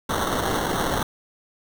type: noise with sample-and-hold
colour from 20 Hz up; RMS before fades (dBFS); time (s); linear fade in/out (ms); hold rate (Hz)
blue; -24; 0.09-1.03; 5; 2450
effects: none